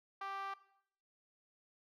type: tone with band-pass filter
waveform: 5% pulse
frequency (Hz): 392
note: G4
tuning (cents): 0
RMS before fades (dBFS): -43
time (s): 0.21-0.54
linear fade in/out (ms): 5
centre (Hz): 1000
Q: 9.1
effects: noise-tail reverb RT60 0.7 s tail -17 dB re dry